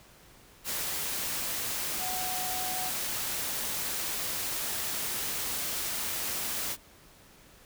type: tone in noise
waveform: sine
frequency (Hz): 740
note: F#5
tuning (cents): 0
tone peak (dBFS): -36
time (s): 1.98-2.92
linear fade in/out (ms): 50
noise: white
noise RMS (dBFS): -33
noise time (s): 0.64-6.77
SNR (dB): -6
effects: pink hiss -56 dBFS RMS until 7.65 s

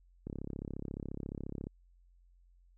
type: click train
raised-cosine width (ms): 3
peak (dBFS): -27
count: 49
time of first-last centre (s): 0.27-1.669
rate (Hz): 34.3
effects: added 44 Hz sine -61 dBFS peak until 2.77 s

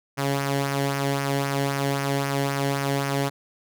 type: tone with flanger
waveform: sawtooth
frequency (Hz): 139.1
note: C#3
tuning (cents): +6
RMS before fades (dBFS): -25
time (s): 0.17-3.3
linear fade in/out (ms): 20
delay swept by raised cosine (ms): 0.25 to 0.83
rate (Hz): 3.8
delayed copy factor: -0.55
effects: none

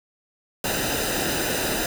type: noise with comb filter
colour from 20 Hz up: pink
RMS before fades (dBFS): -25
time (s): 0.64-1.86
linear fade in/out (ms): 2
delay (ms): 0.9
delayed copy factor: -0.65
effects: none

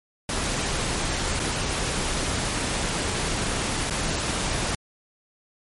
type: noise with dropouts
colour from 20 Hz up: pink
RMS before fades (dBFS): -26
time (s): 0.29-4.75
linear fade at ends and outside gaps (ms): 2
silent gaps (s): 1.395-1.399 / 3.899-3.907
effects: MP3 48 kbps

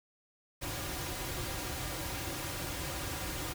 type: noise with comb filter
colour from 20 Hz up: pink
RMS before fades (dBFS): -38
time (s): 0.61-3.54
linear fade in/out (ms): 20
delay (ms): 4.6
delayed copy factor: -0.7
effects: none

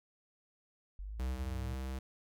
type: exponential sweep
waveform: sine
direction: up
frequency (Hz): 45.05 to 116.54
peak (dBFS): -40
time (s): 0.99-1.74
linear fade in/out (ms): 0
type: tone with pitch glide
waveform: square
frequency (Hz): 64.1 to 65.52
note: C2 to C2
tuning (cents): -35 to +3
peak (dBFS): -38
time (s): 1.19-1.99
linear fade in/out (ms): 5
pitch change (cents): +38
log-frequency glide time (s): 1.63-1.73
effects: none

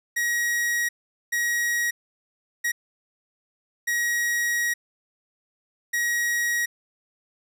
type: tone bursts at uneven times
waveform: 45% pulse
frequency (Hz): 1900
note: A#6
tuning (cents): +33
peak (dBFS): -22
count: 5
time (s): 0.16-0.89 / 1.32-1.91 / 2.64-2.72 / 3.87-4.74 / 5.93-6.66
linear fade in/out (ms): 10
effects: none

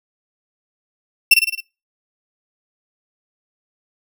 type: tone with echo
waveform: 35% pulse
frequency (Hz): 2700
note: E7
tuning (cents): +41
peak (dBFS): -4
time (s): 1.31-1.34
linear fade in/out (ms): 5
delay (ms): 53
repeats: 5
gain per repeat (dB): -4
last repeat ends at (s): 1.605
effects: noise-tail reverb RT60 0.3 s tail -25 dB re dry

